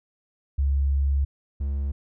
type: tone pair in turn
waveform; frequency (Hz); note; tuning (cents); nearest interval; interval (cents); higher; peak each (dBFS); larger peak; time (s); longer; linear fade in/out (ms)
sine / triangle; 69.3 / 69.65; C#2 / C#2; 0 / +9; unison; 9; second; -19 / -22; first; 0.58-1.25 / 1.6-1.92; first; 10
effects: none